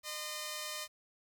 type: tone pair together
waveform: 5% pulse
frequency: 610 / 1026.7 Hz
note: D#5 / C6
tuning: -34 / -33 cents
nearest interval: major sixth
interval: 901 cents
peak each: -29 / -32 dBFS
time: 0.03-0.88 s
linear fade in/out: 50 ms
effects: 11-bit